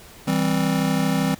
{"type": "chord", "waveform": "square", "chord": "C major", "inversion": "first", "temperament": "just", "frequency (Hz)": [163.52, 196.22, 261.6], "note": ["E3", "G3", "C4"], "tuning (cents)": [-14, 2, 0], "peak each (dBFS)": -24, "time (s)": [0.27, 1.35], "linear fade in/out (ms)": 10, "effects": ["pink hiss -45 dBFS RMS until 1.39 s"]}